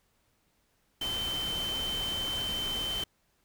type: tone in noise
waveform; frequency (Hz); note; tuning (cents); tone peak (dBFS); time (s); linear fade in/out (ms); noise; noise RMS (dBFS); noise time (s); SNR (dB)
sine; 3085; G7; -28; -31; 1.01-3.04; 5; pink; -39; 1.01-3.04; +5
effects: pink hiss -72 dBFS RMS until 3.44 s